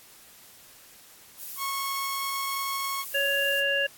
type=noise; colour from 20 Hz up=violet; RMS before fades=-37 dBFS; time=1.37-3.64 s; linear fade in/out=50 ms
type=tone; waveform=sawtooth; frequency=1096 Hz; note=C#6; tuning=20 cents flat; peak=-25 dBFS; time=1.57-3.05 s; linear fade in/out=50 ms
type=harmonic tone; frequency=558 Hz; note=C#5; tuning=11 cents sharp; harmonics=1 / 3 / 5; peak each=-29 / -26 / -27 dBFS; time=3.14-3.87 s; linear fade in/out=10 ms
effects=white hiss -52 dBFS RMS until 3.97 s + AAC 64 kbps